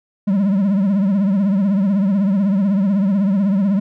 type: tone with vibrato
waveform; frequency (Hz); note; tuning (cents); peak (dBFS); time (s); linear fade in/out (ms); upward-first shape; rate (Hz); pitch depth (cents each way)
triangle; 196.6; G3; +5; -11; 0.27-3.8; 10; triangle; 16; 130
effects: none